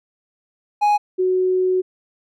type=tone pair in turn; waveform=triangle / sine; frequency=830.6 / 370 Hz; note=G#5 / F#4; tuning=0 / 0 cents; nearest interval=octave + major second; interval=1400 cents; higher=first; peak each=-11 / -15 dBFS; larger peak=first; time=0.81-0.98 / 1.18-1.82 s; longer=second; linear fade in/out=20 ms; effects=none